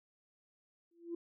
sine tone with exponential growth, 340 Hz, F4, 46 cents flat, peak -34 dBFS, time 0.91-1.15 s, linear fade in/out 5 ms, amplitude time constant 51 ms, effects tanh soft clip ceiling -31 dBFS

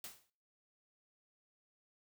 white noise with exponential decay, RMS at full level -44 dBFS, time 0.04-0.3 s, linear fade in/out 2 ms, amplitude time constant 55 ms, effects noise-tail reverb RT60 0.5 s tail -24 dB re dry

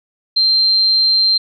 sine tone, 4151 Hz, C8, 15 cents flat, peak -10 dBFS, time 0.36-1.38 s, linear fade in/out 10 ms, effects none

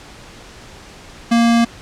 square tone, 233.1 Hz, A#3, in tune, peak -11 dBFS, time 1.31-1.65 s, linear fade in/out 10 ms, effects pink hiss -39 dBFS RMS until 1.81 s + low-pass 7000 Hz 12 dB/octave

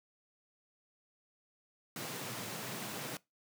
pink high-pass noise, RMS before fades -42 dBFS, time 1.96-3.17 s, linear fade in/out 2 ms, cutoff 110 Hz, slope 96 dB/octave, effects noise-tail reverb RT60 0.2 s tail -22 dB re dry

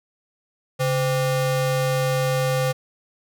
square ring-modulated tone, 326.4 Hz, E4, 17 cents flat, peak -17 dBFS, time 0.79-2.73 s, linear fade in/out 20 ms, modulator 188 Hz, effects none

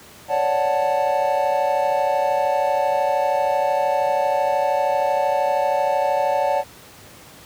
triangle chord, D major seventh, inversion third, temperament equal, 554.4 / 587.3 / 740 / 880 Hz, C#5 / D5 / F#5 / A5, 0 / 0 / 0 / 0 cents, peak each -21 dBFS, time 0.28-6.64 s, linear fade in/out 50 ms, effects pink hiss -44 dBFS RMS until 7.45 s + high-pass 80 Hz 12 dB/octave

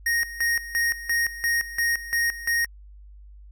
square tone with tremolo, 1864.7 Hz, A#6, in tune, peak -21 dBFS, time 0.06-2.66 s, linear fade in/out 5 ms, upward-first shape square, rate 2.9 Hz, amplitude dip 80%, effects added 50 Hz sine -43 dBFS peak until 3.51 s

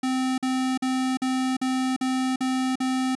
square tone bursts, 259.1 Hz, C4, 17 cents flat, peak -23 dBFS, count 8, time 0.03-3.152 s, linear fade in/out 5 ms, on 350 ms, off 46 ms, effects resampled to 24000 Hz + 10-bit

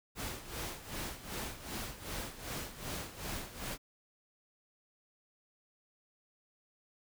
pink noise with tremolo, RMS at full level -39 dBFS, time 0.15-3.78 s, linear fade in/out 50 ms, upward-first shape sine, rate 2.6 Hz, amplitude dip 75%, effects none

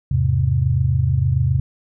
sine chord, E augmented, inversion none, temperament equal, 82.41 / 103.83 / 130.81 Hz, E2 / G#2 / B#2, 0 / 0 / 0 cents, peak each -20 / -21 / -17 dBFS, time 0.11-1.6 s, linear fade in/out 5 ms, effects none

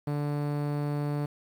sawtooth tone with low-pass filter, 146.1 Hz, D3, 9 cents flat, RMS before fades -30 dBFS, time 0.07-1.26 s, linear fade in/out 5 ms, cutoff 1300 Hz, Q 0.51, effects 9-bit

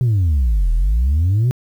sine exponential two-way sweep, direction down then up, 130.81 to 38.89 to 130.81 Hz, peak -10 dBFS, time 0.01-1.51 s, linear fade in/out 0 ms, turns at 0.72 s, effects tanh soft clip ceiling -11 dBFS + 8-bit

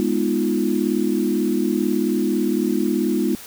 sine chord, F half-diminished seventh, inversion first, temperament equal, 207.7 / 246.9 / 311.1 / 349.2 Hz, Ab3 / Cb4 / Eb4 / F4, 0 / 0 / 0 / 0 cents, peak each -23 dBFS, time 0-3.35 s, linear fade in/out 0 ms, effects white hiss -39 dBFS RMS until 3.46 s

